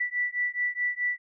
sine beating tone pair, 1963 / 1967.7 Hz, B6 / B6, -11 / -7 cents, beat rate 4.7 Hz, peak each -29 dBFS, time 0-1.18 s, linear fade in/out 10 ms, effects none

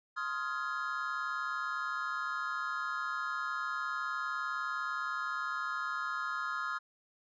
triangle chord, F minor seventh, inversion second, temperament just, 1047.7 / 1257.2 / 1396.9 / 1676.3 Hz, C6 / Eb6 / F6 / Ab6, +2 / +18 / 0 / +16 cents, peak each -40 / -36 / -36 / -40 dBFS, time 0.16-6.79 s, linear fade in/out 20 ms, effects resampled to 16000 Hz

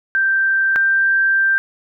sine tone pair in turn, 1568 / 1575.3 Hz, G6 / G6, 0 / +8 cents, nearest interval unison, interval 8 cents, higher second, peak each -13 / -12 dBFS, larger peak second, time 0.15-0.76 / 0.76-1.58 s, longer second, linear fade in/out 0 ms, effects none

